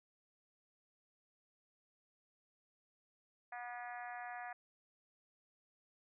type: harmonic tone with a mistuned harmonic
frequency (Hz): 242.7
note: B3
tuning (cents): -30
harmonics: 3 / 4 / 5 / 6 / 7 / 8 / 9 / 10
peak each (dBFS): -46 / -55 / -55 / -56 / -51 / -55 / -60 / -63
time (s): 3.52-4.53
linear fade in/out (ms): 5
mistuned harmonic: 9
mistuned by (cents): -27
effects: none